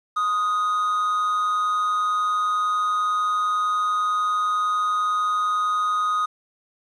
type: tone with amplitude modulation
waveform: triangle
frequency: 1244.5 Hz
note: D#6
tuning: in tune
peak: -16 dBFS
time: 0.16-6.26 s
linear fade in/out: 10 ms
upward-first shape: sine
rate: 189 Hz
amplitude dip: 40%
effects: resampled to 24000 Hz + 9-bit